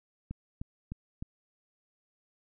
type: click train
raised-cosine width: 5 ms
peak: -25 dBFS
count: 4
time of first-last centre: 0.31-1.225 s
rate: 3.28 Hz
effects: none